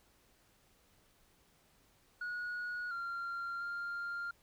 sine tone with pitch steps, 1453 / 1384 / 1397 Hz, F#6 / F6 / F6, -32 / -16 / 0 cents, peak -35 dBFS, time 2.21-4.31 s, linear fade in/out 5 ms, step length 700 ms, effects tanh soft clip ceiling -36 dBFS + pink hiss -69 dBFS RMS until 4.42 s

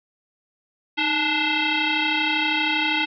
sine tone with frequency modulation, 277.2 Hz, C#4, in tune, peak -19 dBFS, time 0.97-3.06 s, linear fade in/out 20 ms, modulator 587 Hz, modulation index 5.6, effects none

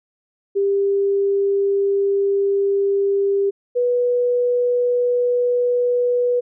sine tone pair in turn, 397.3 / 489.4 Hz, G4 / B4, +23 / -16 cents, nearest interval major third, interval 361 cents, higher second, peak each -15 dBFS, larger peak neither, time 0.55-3.51 / 3.75-6.41 s, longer first, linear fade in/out 20 ms, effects none

